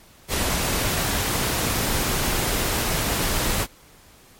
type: noise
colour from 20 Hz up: pink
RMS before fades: -23 dBFS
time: 0.28-3.67 s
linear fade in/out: 50 ms
effects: pink hiss -51 dBFS RMS until 4.39 s + MP3 64 kbps